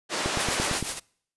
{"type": "band-pass noise", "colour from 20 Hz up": "pink", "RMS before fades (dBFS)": -29, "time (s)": [0.09, 0.81], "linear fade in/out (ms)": 50, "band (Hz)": [400, 8400], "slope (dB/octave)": 12}
{"type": "click train", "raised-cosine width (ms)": 3, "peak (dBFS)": -16, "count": 6, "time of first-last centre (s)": [0.26, 0.826], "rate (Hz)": 8.83}
{"type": "noise with tremolo", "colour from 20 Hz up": "white", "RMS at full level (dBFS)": -28, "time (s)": [0.38, 1], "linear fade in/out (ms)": 20, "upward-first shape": "triangle", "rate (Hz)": 8.3, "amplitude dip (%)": 70}
{"effects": ["noise-tail reverb RT60 0.6 s tail -25 dB re dry", "resampled to 24000 Hz"]}